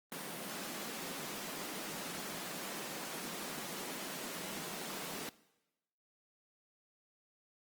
pink high-pass noise, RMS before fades -43 dBFS, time 0.12-5.29 s, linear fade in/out 0 ms, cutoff 160 Hz, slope 48 dB/octave, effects noise-tail reverb RT60 1.0 s tail -20 dB re dry + Opus 24 kbps

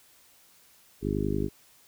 harmonic tone, 50.7 Hz, G#1, 41 cents flat, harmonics 1 / 2 / 3 / 4 / 5 / 6 / 7 / 8, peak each -34 / -34 / -34 / -34 / -34 / -34 / -34 / -34 dBFS, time 1.01-1.5 s, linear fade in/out 50 ms, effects white hiss -59 dBFS RMS until 1.87 s

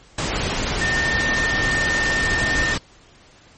sine tone in noise, 1815 Hz, A#6, 47 cents flat, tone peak -19 dBFS, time 0.81-2.74 s, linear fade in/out 5 ms, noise pink, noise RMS -23 dBFS, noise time 0.18-2.78 s, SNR +1 dB, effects pink hiss -50 dBFS RMS until 3.57 s + MP3 32 kbps

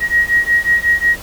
sine beating tone pair, 1892 / 1897.5 Hz, A#6 / A#6, +25 / +30 cents, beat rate 5.5 Hz, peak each -14 dBFS, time 0-1.17 s, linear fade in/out 50 ms, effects added 50 Hz sine -35 dBFS peak until 1.22 s + pink hiss -33 dBFS RMS until 1.22 s

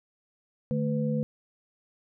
sine tone cluster, 149.9 / 219.4 / 499.4 Hz, D3 / A3 / B4, +36 / -5 / +19 cents, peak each -29 / -28 / -32 dBFS, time 0.71-1.23 s, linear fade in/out 0 ms, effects none

